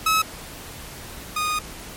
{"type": "tone pair in turn", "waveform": "sawtooth", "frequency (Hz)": [1289, 1234.7], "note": ["E6", "D#6"], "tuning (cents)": [-39, -14], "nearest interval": "minor second", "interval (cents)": 75, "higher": "first", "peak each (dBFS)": [-13, -18], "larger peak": "first", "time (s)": [[0.06, 0.22], [1.36, 1.59]], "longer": "second", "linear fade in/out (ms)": 5, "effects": ["pink hiss -38 dBFS RMS until 1.96 s", "MP3 64 kbps"]}